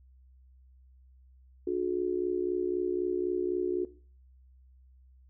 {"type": "tone with amplitude modulation", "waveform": "sine", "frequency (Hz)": 361.8, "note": "F#4", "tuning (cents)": -39, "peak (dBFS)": -23, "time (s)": [1.67, 3.85], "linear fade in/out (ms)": 5, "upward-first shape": "sine", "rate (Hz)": 63.9, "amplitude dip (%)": 95, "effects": ["noise-tail reverb RT60 0.4 s tail -17 dB re dry", "added 64 Hz sine -55 dBFS peak until 5.29 s"]}